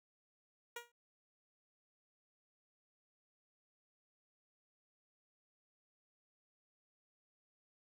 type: tone with exponential decay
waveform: 10% pulse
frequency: 475.3 Hz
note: A#4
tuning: 34 cents sharp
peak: -33 dBFS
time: 0.76-0.92 s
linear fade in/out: 5 ms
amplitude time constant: 33 ms
effects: none